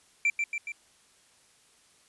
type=tone with echo; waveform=triangle; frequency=2349 Hz; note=D7; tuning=in tune; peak=-20 dBFS; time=0.25-0.3 s; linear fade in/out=2 ms; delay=140 ms; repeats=3; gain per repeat=-4 dB; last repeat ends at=0.72 s; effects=white hiss -62 dBFS RMS until 2.08 s + resampled to 24000 Hz